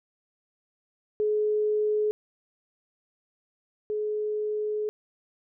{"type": "tone pair in turn", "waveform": "sine", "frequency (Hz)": [424, 424], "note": ["G#4", "G#4"], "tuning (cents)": [36, 36], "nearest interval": "unison", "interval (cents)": 0, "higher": "neither", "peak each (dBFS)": [-22, -26], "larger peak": "first", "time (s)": [[1.2, 2.11], [3.9, 4.89]], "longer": "second", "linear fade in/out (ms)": 0, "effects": []}